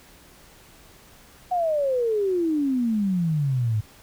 sine exponential sweep, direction down, 740 to 103.83 Hz, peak -20 dBFS, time 1.51-3.81 s, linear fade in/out 10 ms, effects pink hiss -51 dBFS RMS until 4.02 s

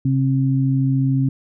sine tone pair together, 133.8 / 267.6 Hz, C3 / C4, +39 / +39 cents, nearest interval octave, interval 1200 cents, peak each -16 / -20 dBFS, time 0.05-1.29 s, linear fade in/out 5 ms, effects none

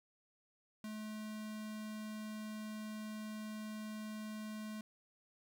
square tone with notch filter, 215 Hz, A3, 40 cents flat, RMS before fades -45 dBFS, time 0.84-4.81 s, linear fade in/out 2 ms, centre 530 Hz, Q 1.8, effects 13-bit

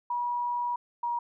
sine tone pair in turn, 966 / 952.7 Hz, B5 / A#5, -39 / +37 cents, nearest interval unison, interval 24 cents, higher first, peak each -27 dBFS, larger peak neither, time 0.1-0.76 / 1.03-1.19 s, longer first, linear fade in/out 5 ms, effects none

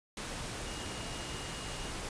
sine tone in noise, 2861 Hz, F7, 41 cents sharp, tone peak -49 dBFS, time 0.66-1.91 s, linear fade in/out 2 ms, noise pink, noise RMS -40 dBFS, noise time 0.17-2.09 s, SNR -12 dB, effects resampled to 22050 Hz

